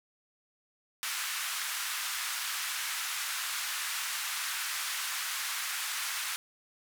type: band-pass noise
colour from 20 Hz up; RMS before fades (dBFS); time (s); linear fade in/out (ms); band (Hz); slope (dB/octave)
pink; -35; 1.03-6.36; 0; 1200 to 15000; 24
effects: none